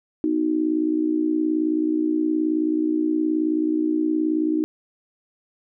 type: tone with amplitude modulation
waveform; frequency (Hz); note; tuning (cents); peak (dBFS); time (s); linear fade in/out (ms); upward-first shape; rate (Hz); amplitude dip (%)
sine; 311.1; D#4; 0; -15; 0.24-4.64; 0; sine; 58.9; 80
effects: none